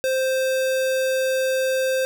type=tone; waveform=square; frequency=523.3 Hz; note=C5; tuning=in tune; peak=-20 dBFS; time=0.04-2.05 s; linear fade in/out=0 ms; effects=none